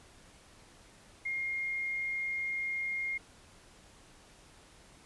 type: tone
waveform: sine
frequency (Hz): 2131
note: C7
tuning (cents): +31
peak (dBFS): -32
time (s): 1.25-3.18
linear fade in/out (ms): 10
effects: pink hiss -58 dBFS RMS until 5.05 s + resampled to 24000 Hz